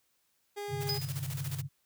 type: tone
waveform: 30% pulse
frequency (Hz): 409.1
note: G#4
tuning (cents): -26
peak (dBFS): -34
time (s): 0.56-0.99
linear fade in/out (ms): 20
type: chord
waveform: sine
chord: G suspended fourth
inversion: none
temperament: just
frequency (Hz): 98 / 130.67 / 147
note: G2 / C3 / D3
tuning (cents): 0 / -2 / +2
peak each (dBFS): -42 / -37 / -38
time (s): 0.68-1.69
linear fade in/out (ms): 50
type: noise with tremolo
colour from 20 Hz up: white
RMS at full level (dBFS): -42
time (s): 0.8-1.62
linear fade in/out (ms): 20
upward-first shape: square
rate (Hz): 14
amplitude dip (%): 65
type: tone with exponential decay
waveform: square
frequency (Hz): 5000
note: D#8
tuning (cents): +8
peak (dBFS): -29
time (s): 0.89-1.22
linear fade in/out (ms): 2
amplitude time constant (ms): 70
effects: white hiss -74 dBFS RMS until 1.85 s